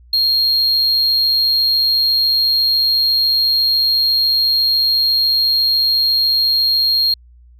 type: tone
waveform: sine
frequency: 4238 Hz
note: C8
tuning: 21 cents sharp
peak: -9 dBFS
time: 0.13-7.14 s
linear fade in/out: 5 ms
effects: tanh soft clip ceiling -11 dBFS + added 60 Hz sine -42 dBFS peak until 7.59 s